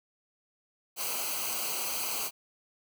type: noise with comb filter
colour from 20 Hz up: white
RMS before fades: -33 dBFS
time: 0.96-2.31 s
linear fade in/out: 50 ms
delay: 0.56 ms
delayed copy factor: -0.8
effects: none